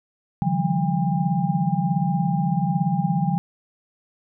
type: tone cluster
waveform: sine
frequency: 142.8 / 160.3 / 177 / 198.3 / 804 Hz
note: D3 / E3 / F3 / G3 / G5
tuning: -48 / -48 / +23 / +20 / +44 cents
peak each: -26 / -25 / -23 / -28 / -27 dBFS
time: 0.42-3.38 s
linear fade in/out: 0 ms
effects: none